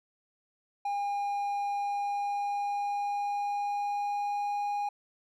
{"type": "tone with pitch glide", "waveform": "triangle", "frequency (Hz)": [810, 818.9], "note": ["G#5", "G#5"], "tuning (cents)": [-43, -25], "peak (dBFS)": -27, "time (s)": [0.85, 4.89], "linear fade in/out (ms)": 5, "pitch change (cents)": 18, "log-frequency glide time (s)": [1.79, 4.67], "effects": []}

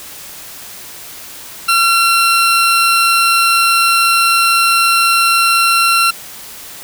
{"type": "tone", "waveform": "20% pulse", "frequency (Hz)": 1362, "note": "F6", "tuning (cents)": -44, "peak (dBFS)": -4, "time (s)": [1.68, 6.11], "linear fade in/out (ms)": 10, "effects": ["white hiss -32 dBFS RMS until 6.83 s"]}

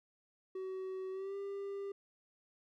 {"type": "tone with pitch glide", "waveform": "triangle", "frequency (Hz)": [377.3, 397.4], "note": ["F#4", "G4"], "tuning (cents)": [34, 24], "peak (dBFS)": -37, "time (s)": [0.55, 1.92], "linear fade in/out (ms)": 5, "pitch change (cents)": 90, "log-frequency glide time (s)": [1.11, 1.36], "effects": []}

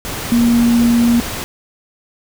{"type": "tone in noise", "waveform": "sine", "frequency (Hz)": 236, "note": "A#3", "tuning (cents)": 22, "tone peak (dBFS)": -9, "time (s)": [0.32, 1.2], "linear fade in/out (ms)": 0, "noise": "pink", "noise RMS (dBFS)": -24, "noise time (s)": [0.05, 1.44], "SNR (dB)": 12, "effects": []}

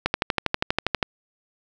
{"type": "click train", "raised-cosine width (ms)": 0.3, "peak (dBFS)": -4, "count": 13, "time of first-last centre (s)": [0.06, 1.028], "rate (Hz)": 12.4, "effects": []}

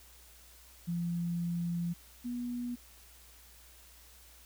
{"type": "tone pair in turn", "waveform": "sine", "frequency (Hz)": [171.8, 243], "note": ["F3", "B3"], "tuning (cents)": [-28, -28], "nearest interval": "tritone", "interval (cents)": 600, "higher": "second", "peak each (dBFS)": [-31, -34], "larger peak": "first", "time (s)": [[0.87, 1.94], [2.24, 2.76]], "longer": "first", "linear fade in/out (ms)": 20, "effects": ["added 60 Hz sine -59 dBFS peak until 4.45 s", "white hiss -58 dBFS RMS until 4.45 s"]}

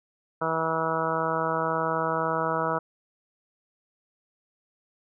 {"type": "harmonic tone", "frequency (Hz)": 161.9, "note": "E3", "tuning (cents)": -31, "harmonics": [1, 2, 3, 4, 5, 6, 7, 8, 9], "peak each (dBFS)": [-35, -36, -31, -31, -36, -31, -35, -30, -36], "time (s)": [0.41, 2.79], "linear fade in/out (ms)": 10, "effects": []}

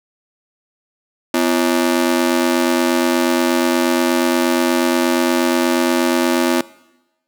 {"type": "ring-modulated tone", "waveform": "sawtooth", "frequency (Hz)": 296.7, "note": "D4", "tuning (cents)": 18, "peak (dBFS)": -7, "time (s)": [1.34, 6.61], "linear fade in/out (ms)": 2, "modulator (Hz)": 44.2, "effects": ["noise-tail reverb RT60 1.0 s tail -20 dB re dry"]}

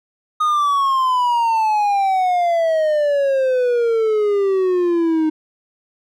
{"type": "exponential sweep", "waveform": "triangle", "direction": "down", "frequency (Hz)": [1244.5, 309.3], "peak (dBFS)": -12, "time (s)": [0.4, 5.3], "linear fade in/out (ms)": 10, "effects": []}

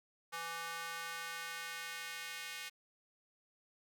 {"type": "tone with high-pass filter sweep", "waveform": "square", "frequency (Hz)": 166.8, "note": "E3", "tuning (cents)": 21, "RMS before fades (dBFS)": -44, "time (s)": [0.32, 2.7], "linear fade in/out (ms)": 20, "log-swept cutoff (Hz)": [1100, 2200], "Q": 1.5, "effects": []}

